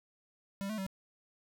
square tone with pitch steps, 197.1 / 216.9 / 192 Hz, G3 / A3 / G3, +10 / -25 / -36 cents, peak -36 dBFS, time 0.61-0.865 s, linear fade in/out 0 ms, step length 85 ms, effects none

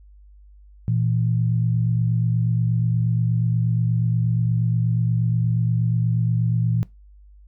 sine tone pair together, 116.8 / 165.18 Hz, A#2 / E3, +4 / +4 cents, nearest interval tritone, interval 600 cents, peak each -19 / -24 dBFS, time 0.88-6.83 s, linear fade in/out 0 ms, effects noise-tail reverb RT60 0.2 s tail -20 dB re dry + added 50 Hz sine -45 dBFS peak until 7.47 s

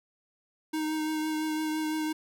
square tone with vibrato, 311.1 Hz, D#4, in tune, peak -29 dBFS, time 0.73-2.13 s, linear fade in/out 10 ms, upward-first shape triangle, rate 5.9 Hz, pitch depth 19 cents each way, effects none

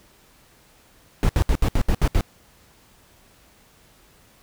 brown noise bursts, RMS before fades -17 dBFS, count 8, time 1.23-2.208 s, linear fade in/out 0 ms, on 61 ms, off 70 ms, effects pink hiss -55 dBFS RMS until 4.42 s

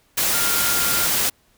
sine tone in noise, 1400 Hz, F6, 4 cents sharp, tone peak -27 dBFS, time 0.33-1.06 s, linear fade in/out 10 ms, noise white, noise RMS -20 dBFS, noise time 0.17-1.3 s, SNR -10 dB, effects pink hiss -60 dBFS RMS until 1.57 s

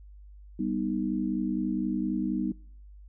sine chord, G augmented, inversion none, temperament equal, 196 / 246.9 / 311.1 Hz, G3 / B3 / D#4, 0 / 0 / 0 cents, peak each -31 dBFS, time 0.59-2.52 s, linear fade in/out 5 ms, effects noise-tail reverb RT60 0.6 s tail -26 dB re dry + added 50 Hz sine -46 dBFS peak until 3.08 s

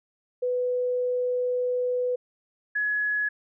sine tone pair in turn, 496.8 / 1689 Hz, B4 / G#6, +10 / +29 cents, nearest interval octave + major sixth, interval 2119 cents, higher second, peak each -23 dBFS, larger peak neither, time 0.42-2.16 / 2.75-3.29 s, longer first, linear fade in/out 10 ms, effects none

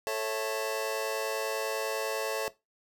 sawtooth chord, A major, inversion none, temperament just, 440 / 550 / 660 Hz, A4 / C#5 / E5, 0 / -14 / +2 cents, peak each -29 / -30 / -31 dBFS, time 0.07-2.48 s, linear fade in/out 0 ms, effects noise-tail reverb RT60 0.2 s tail -17 dB re dry

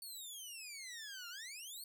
15% pulse exponential two-way sweep, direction down then up, 4510 to 1369 to 4510 Hz, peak -40 dBFS, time 0.02-1.84 s, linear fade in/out 2 ms, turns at 1.29 s, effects none

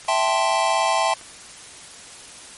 click train, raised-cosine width 0.3 ms, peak -26 dBFS, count 6, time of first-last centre 0.05-1.213 s, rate 4.3 Hz
square chord, A minor seventh, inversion second, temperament equal, 659.3 / 784 / 880 / 1046.5 Hz, E5 / G5 / A5 / C6, 0 / 0 / 0 / 0 cents, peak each -24 dBFS, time 0.08-1.14 s, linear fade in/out 5 ms
effects white hiss -41 dBFS RMS until 2.57 s + MP3 48 kbps

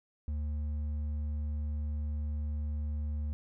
sine tone with hard clipping, 75 Hz, D2, 37 cents sharp, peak -33 dBFS, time 0.28-3.33 s, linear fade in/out 0 ms, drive 4 dB, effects none

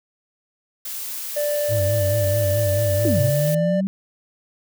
blue noise, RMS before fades -30 dBFS, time 0.85-3.55 s, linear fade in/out 5 ms
triangle tone with pitch glide, 588 to 592.4 Hz, D5 to D5, +2 to +15 cents, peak -18 dBFS, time 1.36-3.81 s, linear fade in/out 10 ms, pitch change +13 cents, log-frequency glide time 3.23-3.51 s
triangle tone with vibrato, 101.5 Hz, G#2, 39 cents flat, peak -18 dBFS, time 1.68-3.32 s, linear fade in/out 50 ms, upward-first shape sine, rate 4.6 Hz, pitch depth 130 cents each way
sine exponential two-way sweep, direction down then up, 366.1 to 129.9 to 196.8 Hz, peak -19 dBFS, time 3.05-3.87 s, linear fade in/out 0 ms, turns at 3.21 s
effects none

